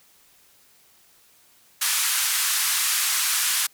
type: band-pass noise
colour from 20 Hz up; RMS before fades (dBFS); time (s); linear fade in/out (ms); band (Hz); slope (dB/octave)
white; -23; 1.81-3.67; 10; 1100 to 13000; 24
effects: white hiss -57 dBFS RMS until 3.73 s